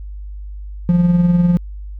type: tone with tremolo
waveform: triangle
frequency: 174.9 Hz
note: F3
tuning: 3 cents sharp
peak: -5 dBFS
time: 0.89-1.57 s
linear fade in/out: 0 ms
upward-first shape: triangle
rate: 20 Hz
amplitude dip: 60%
effects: tanh soft clip ceiling -1 dBFS + added 50 Hz sine -27 dBFS peak until 1.99 s